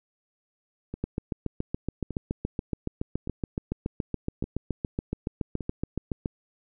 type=two click trains; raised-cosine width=3 ms; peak=-15 / -21 dBFS; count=38 / 5; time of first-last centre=1.04-6.259 / 0.94-5.607 s; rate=7.09 / 0.857 Hz; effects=none